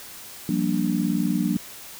sine chord, G minor seventh, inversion third, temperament just, 176.4 / 196 / 235.2 / 294 Hz, F3 / G3 / Bb3 / D4, +18 / 0 / +16 / +2 cents, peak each -26 dBFS, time 0.49-1.57 s, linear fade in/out 2 ms, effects white hiss -41 dBFS RMS until 1.99 s

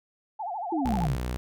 sine tone with vibrato, 782 Hz, G5, 4 cents flat, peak -30 dBFS, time 0.39-1.07 s, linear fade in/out 10 ms, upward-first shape sine, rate 13 Hz, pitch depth 220 cents each way
sine exponential sweep, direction down, 349.2 to 122.6 Hz, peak -25 dBFS, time 0.72-1.16 s, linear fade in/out 5 ms
sawtooth tone, 61.74 Hz, B1, in tune, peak -25 dBFS, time 0.85-1.37 s, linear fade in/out 0 ms
effects none

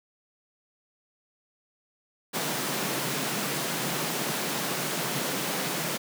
pink high-pass noise, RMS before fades -30 dBFS, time 2.33-5.98 s, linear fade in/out 20 ms, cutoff 130 Hz, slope 96 dB/octave, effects none

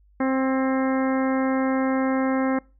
harmonic tone with a mistuned harmonic, 263.9 Hz, C4, 15 cents sharp, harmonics 1 / 2 / 3 / 4 / 5 / 6 / 7 / 8, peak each -21 / -27 / -31 / -33 / -35 / -37 / -38 / -39 dBFS, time 0.2-2.59 s, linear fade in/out 5 ms, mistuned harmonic 6, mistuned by +21 cents, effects noise-tail reverb RT60 0.3 s tail -24 dB re dry + added 50 Hz sine -54 dBFS peak until 2.79 s

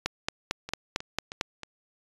two click trains, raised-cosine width 0.2 ms, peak -9 / -20 dBFS, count 7 / 4, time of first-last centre 0.06-1.411 / 0.69-1.633 s, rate 4.44 / 3.18 Hz, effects resampled to 24000 Hz

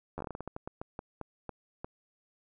slowing click train, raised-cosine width 1 ms, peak -24 dBFS, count 17, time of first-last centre 0.18-1.845 s, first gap 11 ms, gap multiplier 1.26, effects none

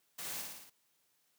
white noise with echo, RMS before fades -43 dBFS, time 0.18-0.42 s, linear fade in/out 10 ms, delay 56 ms, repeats 5, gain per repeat -3 dB, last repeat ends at 0.7 s, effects white hiss -75 dBFS RMS until 1.38 s + high-pass 100 Hz 12 dB/octave

